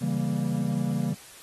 triangle chord, C# diminished seventh, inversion none, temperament equal, 138.59 / 164.81 / 196 / 233.1 Hz, C#3 / E3 / G3 / Bb3, 0 / 0 / 0 / 0 cents, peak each -28 dBFS, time 0.01-1.14 s, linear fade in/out 10 ms, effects white hiss -48 dBFS RMS until 1.42 s + AAC 32 kbps

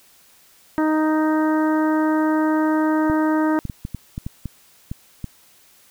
harmonic tone, 311.1 Hz, D#4, in tune, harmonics 1 / 2 / 3 / 4 / 5 / 6, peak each -17 / -26 / -26 / -30 / -31 / -36 dBFS, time 0.78-3.59 s, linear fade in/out 0 ms
clicks, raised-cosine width 5 ms, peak -15 dBFS, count 10, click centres 3.099 / 3.653 / 3.698 / 3.851 / 3.947 / 4.179 / 4.265 / 4.457 / 4.915 / 5.243 s
effects white hiss -53 dBFS RMS until 5.9 s

